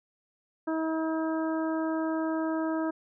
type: harmonic tone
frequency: 320 Hz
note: D#4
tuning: 49 cents sharp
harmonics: 1 / 2 / 3 / 4 / 5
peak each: -28 / -34 / -38 / -40 / -42 dBFS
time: 0.67-2.91 s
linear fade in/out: 10 ms
effects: none